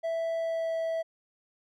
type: tone with pitch glide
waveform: triangle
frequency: 659.3 to 654.4 Hz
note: E5 to E5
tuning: 0 to -13 cents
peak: -26 dBFS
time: 0.03-1.03 s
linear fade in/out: 20 ms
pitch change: -13 cents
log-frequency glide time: 0.37-0.75 s
effects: none